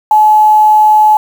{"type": "tone with quantisation", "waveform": "sine", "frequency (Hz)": 855, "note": "A5", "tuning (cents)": -50, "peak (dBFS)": -3, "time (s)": [0.11, 1.17], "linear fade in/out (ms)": 2, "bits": 5, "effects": []}